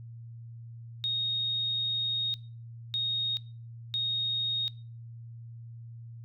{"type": "tone bursts at uneven times", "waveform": "sine", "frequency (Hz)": 3729, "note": "A#7", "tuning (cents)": 0, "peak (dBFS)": -27, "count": 3, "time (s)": [[1.04, 2.34], [2.94, 3.37], [3.94, 4.68]], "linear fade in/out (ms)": 0, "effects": ["noise-tail reverb RT60 0.4 s tail -22 dB re dry", "added 116 Hz sine -42 dBFS peak until 6.24 s"]}